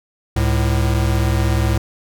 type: tone pair together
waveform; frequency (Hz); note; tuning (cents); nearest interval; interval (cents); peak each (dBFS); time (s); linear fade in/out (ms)
square; 68.6 / 108.9; C#2 / A2; -17 / -17; minor sixth; 800; -18; 0.36-1.78; 5
effects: none